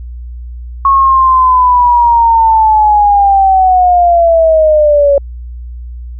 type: linear sweep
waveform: sine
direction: down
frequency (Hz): 1100 to 557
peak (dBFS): -4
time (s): 0.85-5.18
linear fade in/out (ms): 2
effects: added 60 Hz sine -22 dBFS peak until 6.19 s